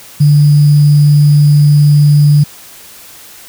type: tone with sample-and-hold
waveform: sine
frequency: 146.83 Hz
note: D3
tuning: in tune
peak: -3 dBFS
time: 0.2-2.44 s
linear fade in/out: 10 ms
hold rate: 4900 Hz
effects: white hiss -35 dBFS RMS until 3.48 s